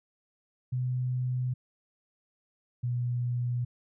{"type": "tone pair in turn", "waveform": "sine", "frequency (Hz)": [126.2, 122.11], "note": ["B2", "B2"], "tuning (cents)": [38, -19], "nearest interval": "minor second", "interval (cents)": 57, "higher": "first", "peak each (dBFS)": -27, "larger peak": "neither", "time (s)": [[0.72, 1.54], [2.83, 3.65]], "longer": "neither", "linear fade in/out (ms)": 10, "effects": []}